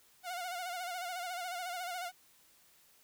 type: tone with vibrato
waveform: sawtooth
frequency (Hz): 717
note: F5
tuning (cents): +45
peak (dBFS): -34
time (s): 0.23-2.12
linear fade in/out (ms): 50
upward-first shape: sine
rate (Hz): 14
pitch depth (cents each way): 69
effects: white hiss -65 dBFS RMS until 3.03 s